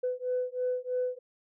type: beating tone pair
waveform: sine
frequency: 500 / 503.1 Hz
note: B4 / B4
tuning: +21 / +32 cents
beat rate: 3.1 Hz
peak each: -31 dBFS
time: 0.03-1.19 s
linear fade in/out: 10 ms
effects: tanh soft clip ceiling -22 dBFS